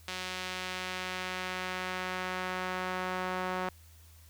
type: tone with band-pass filter sweep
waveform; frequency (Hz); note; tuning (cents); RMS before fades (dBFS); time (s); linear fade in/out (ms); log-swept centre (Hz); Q
sawtooth; 184; F#3; -9; -36; 0.08-3.69; 0; 3400 to 1100; 0.89
effects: added 81 Hz sine -54 dBFS peak until 4.29 s + white hiss -61 dBFS RMS until 4.29 s